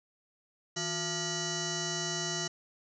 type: tone with frequency modulation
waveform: sine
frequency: 2960 Hz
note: F#7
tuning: in tune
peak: -31 dBFS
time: 0.76-2.48 s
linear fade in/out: 10 ms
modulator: 520 Hz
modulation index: 7.1
effects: none